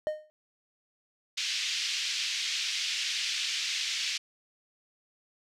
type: tone with exponential decay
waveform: triangle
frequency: 614 Hz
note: D#5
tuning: 23 cents flat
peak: -22 dBFS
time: 0.07-0.3 s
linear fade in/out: 0 ms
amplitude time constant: 50 ms
type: band-pass noise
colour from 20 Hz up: pink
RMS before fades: -32 dBFS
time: 1.37-4.18 s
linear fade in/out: 10 ms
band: 2400 to 5900 Hz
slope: 24 dB/octave
effects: none